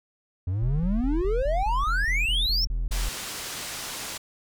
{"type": "exponential sweep", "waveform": "triangle", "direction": "up", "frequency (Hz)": [85.8, 5588], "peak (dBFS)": -22, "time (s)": [0.47, 2.65], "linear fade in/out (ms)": 5}
{"type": "tone bursts", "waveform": "triangle", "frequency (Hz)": 41.65, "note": "E1", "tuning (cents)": 19, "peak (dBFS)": -22, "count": 12, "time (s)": [0.62, 3.088], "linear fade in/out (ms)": 0, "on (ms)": 180, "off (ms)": 28}
{"type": "low-pass noise", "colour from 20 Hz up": "white", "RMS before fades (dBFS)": -35, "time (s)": [2.91, 4.18], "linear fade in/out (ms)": 10, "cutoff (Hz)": 8200, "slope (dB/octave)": 12}
{"effects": []}